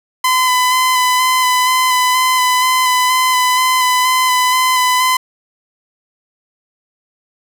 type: tone with vibrato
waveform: sawtooth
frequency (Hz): 1013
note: B5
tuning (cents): +44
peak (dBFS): -7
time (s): 0.24-5.17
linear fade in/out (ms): 5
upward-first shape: square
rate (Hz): 2.1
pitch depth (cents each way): 15
effects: none